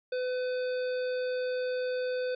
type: harmonic tone with a mistuned harmonic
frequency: 504 Hz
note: B4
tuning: 35 cents sharp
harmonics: 1 / 3 / 5 / 7 / 9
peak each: -29 / -41 / -48 / -50 / -49 dBFS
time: 0.12-2.35 s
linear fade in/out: 5 ms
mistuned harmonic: 7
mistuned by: +23 cents
effects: none